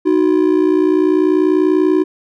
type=ring-modulated tone; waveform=triangle; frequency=339.5 Hz; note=F4; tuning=49 cents flat; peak=-5 dBFS; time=0.05-2.04 s; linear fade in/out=20 ms; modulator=30.1 Hz; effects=none